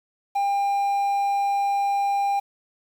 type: tone with quantisation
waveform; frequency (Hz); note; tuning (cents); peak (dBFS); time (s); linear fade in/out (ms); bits
triangle; 800; G5; +35; -18; 0.35-2.4; 10; 8
effects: none